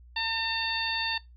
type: harmonic tone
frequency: 904 Hz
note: A5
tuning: 47 cents sharp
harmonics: 1 / 2 / 3 / 4 / 5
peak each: -34 / -34 / -34 / -34 / -34 dBFS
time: 0.16-1.18 s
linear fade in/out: 5 ms
effects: noise-tail reverb RT60 0.2 s tail -21 dB re dry + added 60 Hz sine -49 dBFS peak until 1.36 s